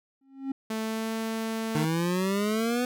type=tone with exponential growth; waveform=triangle; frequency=270 Hz; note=C#4; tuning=45 cents flat; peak=-23 dBFS; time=0.21-0.52 s; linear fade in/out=5 ms; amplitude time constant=66 ms
type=tone with pitch glide; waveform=sawtooth; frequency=220.4 to 223.3 Hz; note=A3 to A3; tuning=+3 to +26 cents; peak=-25 dBFS; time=0.7-1.85 s; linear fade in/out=5 ms; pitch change=+23 cents; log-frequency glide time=0.81-1.13 s
type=exponential sweep; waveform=25% pulse; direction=up; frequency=151.2 to 250.7 Hz; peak=-21 dBFS; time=1.75-2.85 s; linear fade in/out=2 ms
effects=none

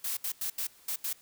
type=noise bursts at uneven times; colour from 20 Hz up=blue; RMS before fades=-33 dBFS; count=6; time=0.04-0.17 / 0.24-0.32 / 0.41-0.5 / 0.58-0.67 / 0.88-0.96 / 1.04-1.13 s; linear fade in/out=5 ms; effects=white hiss -59 dBFS RMS until 1.21 s

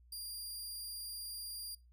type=tone; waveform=20% pulse; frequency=4792 Hz; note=D8; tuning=34 cents sharp; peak=-36 dBFS; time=0.12-1.75 s; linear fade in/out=5 ms; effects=noise-tail reverb RT60 0.2 s tail -19 dB re dry + added 60 Hz sine -60 dBFS peak until 1.92 s

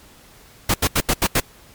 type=noise bursts; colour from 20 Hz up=pink; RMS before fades=-17 dBFS; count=6; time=0.69-1.401 s; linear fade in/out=5 ms; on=51 ms; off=81 ms; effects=pink hiss -48 dBFS RMS until 1.74 s + MP3 96 kbps

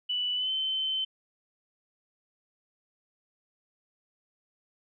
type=tone with pitch glide; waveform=sine; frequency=2968 to 3074 Hz; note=F#7 to G7; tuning=+5 to -35 cents; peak=-27 dBFS; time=0.09-1.05 s; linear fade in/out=10 ms; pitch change=+60 cents; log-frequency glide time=0.35-0.51 s; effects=none

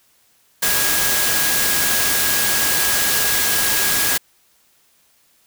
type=tone in noise; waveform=sine; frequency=1648 Hz; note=G#6; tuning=14 cents flat; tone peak=-25 dBFS; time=0.62-4.18 s; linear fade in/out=10 ms; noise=white; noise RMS=-18 dBFS; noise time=0.62-4.18 s; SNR=-10 dB; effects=white hiss -58 dBFS RMS until 5.46 s

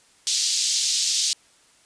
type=band-pass noise; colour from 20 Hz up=pink; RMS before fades=-23 dBFS; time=0.27-1.33 s; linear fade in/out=0 ms; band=4000 to 7400 Hz; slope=24 dB/octave; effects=white hiss -57 dBFS RMS until 1.85 s + resampled to 22050 Hz

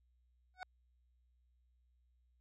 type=tone with exponential growth; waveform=25% pulse; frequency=740 Hz; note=F#5; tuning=in tune; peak=-35 dBFS; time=0.54-0.63 s; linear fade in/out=0 ms; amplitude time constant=18 ms; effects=added 61 Hz sine -70 dBFS peak until 2.4 s + low-pass 4000 Hz 12 dB/octave

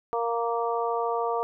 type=harmonic tone; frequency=233.1 Hz; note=A#3; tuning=in tune; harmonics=2 / 3 / 4 / 5; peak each=-28 / -30 / -31 / -32 dBFS; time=0.13-1.43 s; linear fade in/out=0 ms; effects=none

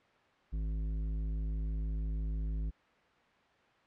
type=tone with tanh clipping; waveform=sine; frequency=53.1 Hz; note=G#1; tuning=39 cents sharp; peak=-34 dBFS; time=0.52-2.71 s; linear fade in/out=20 ms; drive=11 dB; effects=white hiss -65 dBFS RMS until 3.86 s + low-pass 2000 Hz 12 dB/octave

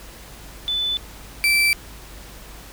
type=tone pair in turn; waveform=sine / 35% pulse; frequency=3500 / 2332 Hz; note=A7 / D7; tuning=-10 / -13 cents; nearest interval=perfect fifth; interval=703 cents; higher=first; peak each=-20 / -13 dBFS; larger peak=second; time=0.68-0.97 / 1.44-1.73 s; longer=neither; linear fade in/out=0 ms; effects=added 50 Hz sine -42 dBFS peak until 2.72 s + pink hiss -42 dBFS RMS until 2.72 s

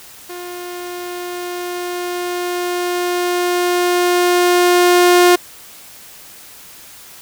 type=tone with level ramp; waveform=sawtooth; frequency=355 Hz; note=F4; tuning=28 cents sharp; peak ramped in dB=-24 to -3 dBFS; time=0.29-5.36 s; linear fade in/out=10 ms; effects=white hiss -39 dBFS RMS until 7.21 s

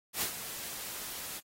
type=noise with ADSR envelope; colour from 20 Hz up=white; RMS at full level=-31 dBFS; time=0.13-1.41 s; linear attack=86 ms; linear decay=92 ms; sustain=-10 dB; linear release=39 ms; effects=AAC 48 kbps

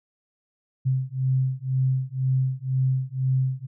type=beating tone pair; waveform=sine; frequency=130 / 132 Hz; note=C3 / C3; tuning=-11 / +16 cents; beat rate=2 Hz; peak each=-24 dBFS; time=0.85-3.67 s; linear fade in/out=20 ms; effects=none

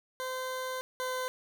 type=tone pair in turn; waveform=20% pulse; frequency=515 / 511.1 Hz; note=C5 / C5; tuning=-28 / -41 cents; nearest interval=unison; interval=13 cents; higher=first; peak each=-29 / -27 dBFS; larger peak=second; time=0.2-0.81 / 1-1.28 s; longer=first; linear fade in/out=0 ms; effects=10-bit

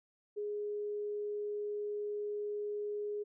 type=tone; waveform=sine; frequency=415.3 Hz; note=G#4; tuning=in tune; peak=-35 dBFS; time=0.36-3.24 s; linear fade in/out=20 ms; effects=none

